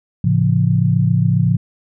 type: chord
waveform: sine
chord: A augmented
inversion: none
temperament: just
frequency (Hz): 110 / 137.5 / 171.88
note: A2 / C#3 / E#3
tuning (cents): 0 / -14 / -27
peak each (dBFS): -16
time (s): 0.24-1.57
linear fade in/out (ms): 5
effects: none